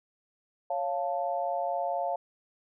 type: chord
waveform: sine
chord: Db augmented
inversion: none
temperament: equal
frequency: 554.4 / 698.5 / 880 Hz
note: Db5 / F5 / A5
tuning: 0 / 0 / 0 cents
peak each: -33 / -30 / -35 dBFS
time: 0.7-2.16 s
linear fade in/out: 5 ms
effects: none